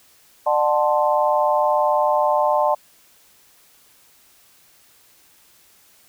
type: chord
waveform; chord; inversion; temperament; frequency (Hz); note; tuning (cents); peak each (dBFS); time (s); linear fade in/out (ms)
sine; D dominant seventh; none; equal with one note detuned; 600.4 / 740 / 880 / 1046.5; D5 / F#5 / A5 / C6; +38 / 0 / 0 / 0; -19 / -23 / -20 / -23; 0.46-2.75; 10
effects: white hiss -54 dBFS RMS until 6.08 s